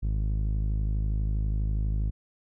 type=tone with low-pass filter; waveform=sawtooth; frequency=52.3 Hz; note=G#1; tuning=13 cents sharp; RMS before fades=-27 dBFS; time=0.02-2.11 s; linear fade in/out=20 ms; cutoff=150 Hz; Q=0.65; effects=none